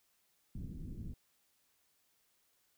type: low-pass noise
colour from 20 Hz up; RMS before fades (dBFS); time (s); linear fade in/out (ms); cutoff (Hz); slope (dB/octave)
pink; -44; 0.55-1.14; 2; 250; 24
effects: white hiss -75 dBFS RMS until 2.77 s